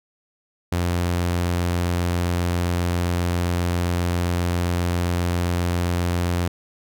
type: tone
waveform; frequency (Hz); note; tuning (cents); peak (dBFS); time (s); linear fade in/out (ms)
sawtooth; 87.5; F2; +4; -16; 0.72-6.48; 5
effects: none